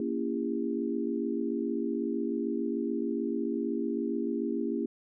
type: chord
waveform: sine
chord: A# diminished seventh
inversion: none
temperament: just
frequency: 233.1 / 279.7 / 335.6 / 402.8 Hz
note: A#3 / C#4 / E4 / G4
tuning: 0 / +16 / +31 / +47 cents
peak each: -33 / -34 / -34 / -35 dBFS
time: 0-4.86 s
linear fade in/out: 2 ms
effects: none